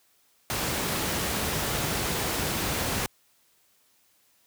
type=noise; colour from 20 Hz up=pink; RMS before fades=-28 dBFS; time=0.5-3.06 s; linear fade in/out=0 ms; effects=white hiss -65 dBFS RMS until 4.46 s + high-pass 60 Hz 12 dB/octave